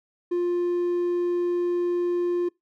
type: tone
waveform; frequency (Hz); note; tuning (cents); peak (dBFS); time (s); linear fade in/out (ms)
triangle; 351.2; F4; +10; -19; 0.31-2.49; 10
effects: noise-tail reverb RT60 0.2 s tail -26 dB re dry + tanh soft clip ceiling -15 dBFS